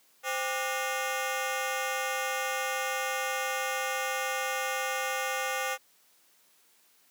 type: ring-modulated tone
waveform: 15% pulse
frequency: 659.3 Hz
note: E5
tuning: in tune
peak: -20 dBFS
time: 0.23-5.78 s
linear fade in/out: 50 ms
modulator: 137 Hz
effects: white hiss -64 dBFS RMS until 7.1 s + high-pass 200 Hz 12 dB/octave